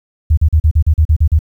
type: tone bursts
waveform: sine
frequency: 77.78 Hz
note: D#2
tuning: in tune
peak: -6 dBFS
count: 10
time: 0.3-1.391 s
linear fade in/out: 10 ms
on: 74 ms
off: 39 ms
effects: 8-bit